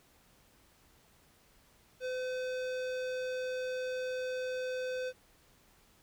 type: tone with hard clipping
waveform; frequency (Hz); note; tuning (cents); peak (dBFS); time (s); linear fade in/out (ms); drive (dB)
sine; 509; C5; -48; -36; 2-5.13; 50; 17
effects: pink hiss -65 dBFS RMS until 6.02 s